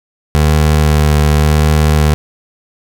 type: tone with vibrato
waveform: 25% pulse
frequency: 75.6 Hz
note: D#2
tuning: 49 cents flat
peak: -4 dBFS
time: 0.35-2.14 s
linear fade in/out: 0 ms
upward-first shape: sine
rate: 0.89 Hz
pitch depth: 19 cents each way
effects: none